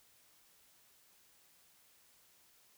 silence, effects white hiss -67 dBFS RMS until 2.77 s

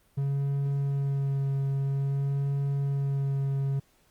triangle tone with vibrato, 138.59 Hz, C#3, in tune, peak -23 dBFS, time 0.17-3.8 s, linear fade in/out 10 ms, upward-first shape sine, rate 0.51 Hz, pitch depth 16 cents each way, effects pink hiss -65 dBFS RMS until 4.1 s + Opus 32 kbps

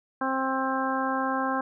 harmonic tone, 264.5 Hz, C4, 19 cents sharp, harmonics 1 / 2 / 3 / 4 / 5 / 6, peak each -30 / -33 / -31 / -30 / -34 / -34 dBFS, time 0.21-1.61 s, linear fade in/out 5 ms, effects none

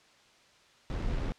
brown noise with amplitude modulation, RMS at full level -30 dBFS, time 0.9-1.32 s, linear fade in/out 0 ms, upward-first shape sine, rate 81.9 Hz, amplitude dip 40%, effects white hiss -61 dBFS RMS until 1.38 s + low-pass 5000 Hz 12 dB/octave

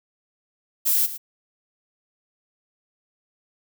violet noise with echo, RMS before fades -20 dBFS, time 0.85-1.07 s, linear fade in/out 20 ms, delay 110 ms, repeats 1, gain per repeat -13 dB, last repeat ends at 1.18 s, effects none

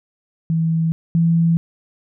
sine tone pair in turn, 163 / 166.62 Hz, E3 / E3, -19 / +19 cents, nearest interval unison, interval 38 cents, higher second, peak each -15 / -12 dBFS, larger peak second, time 0.5-0.92 / 1.15-1.57 s, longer neither, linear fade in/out 0 ms, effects none

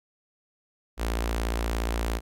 sawtooth tone with notch filter, 57.1 Hz, A#1, 35 cents flat, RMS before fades -28 dBFS, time 0.97-2.21 s, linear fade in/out 50 ms, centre 130 Hz, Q 0.61, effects AAC 64 kbps

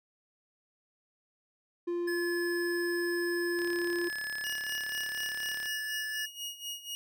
triangle tone, 347.6 Hz, F4, 8 cents flat, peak -28 dBFS, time 1.87-4.09 s, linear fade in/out 10 ms
square tone with pitch glide, 1717 to 1735.9 Hz, A6 to A6, -43 to -24 cents, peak -35 dBFS, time 2.07-6.26 s, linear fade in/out 10 ms, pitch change +19 cents, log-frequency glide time 4.28-5.21 s
click train, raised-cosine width 0.2 ms, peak -27 dBFS, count 74, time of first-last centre 3.59-5.658 s, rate 35.3 Hz
sawtooth tone with tremolo, 2876 Hz, F#7, 50 cents flat, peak -32 dBFS, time 4.44-6.95 s, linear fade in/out 0 ms, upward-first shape sine, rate 4.1 Hz, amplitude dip 80%
effects none

